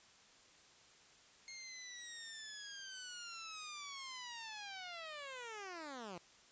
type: linear sweep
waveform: 10% pulse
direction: down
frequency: 2150 to 164.81 Hz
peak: -38 dBFS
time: 1.48-6.18 s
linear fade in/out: 0 ms
effects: white hiss -64 dBFS RMS until 6.51 s + resampled to 16000 Hz